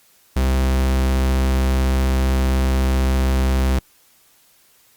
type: tone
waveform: 45% pulse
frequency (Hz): 65.41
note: C2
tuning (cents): 0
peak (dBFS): -15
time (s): 0.36-3.79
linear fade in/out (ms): 5
effects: white hiss -55 dBFS RMS until 4.96 s + Opus 48 kbps